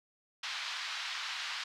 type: band-pass noise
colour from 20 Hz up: white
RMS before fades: -39 dBFS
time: 0.43-1.64 s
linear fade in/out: 5 ms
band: 990 to 4500 Hz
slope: 24 dB/octave
effects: none